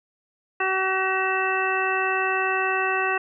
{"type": "harmonic tone", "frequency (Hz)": 379.3, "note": "F#4", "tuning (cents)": 43, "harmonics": [1, 2, 3, 4, 5, 7], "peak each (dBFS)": [-28, -28, -28, -28, -28, -28], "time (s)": [0.6, 3.18], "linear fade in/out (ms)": 5, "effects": []}